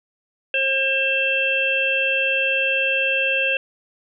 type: harmonic tone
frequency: 536 Hz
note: C5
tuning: 42 cents sharp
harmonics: 1 / 3 / 5 / 6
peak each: -25 / -26 / -19 / -30 dBFS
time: 0.54-3.57 s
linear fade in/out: 2 ms
effects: none